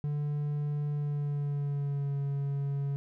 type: tone with pitch glide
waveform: triangle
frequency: 146.83 to 140.2 Hz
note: D3 to C#3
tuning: 0 to +20 cents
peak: -27 dBFS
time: 0.04-2.96 s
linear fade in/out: 0 ms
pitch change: -80 cents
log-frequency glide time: 0.92-2.18 s
effects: none